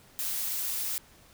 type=noise; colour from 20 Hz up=blue; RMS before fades=-32 dBFS; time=0.19-0.98 s; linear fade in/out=0 ms; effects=pink hiss -57 dBFS RMS until 1.33 s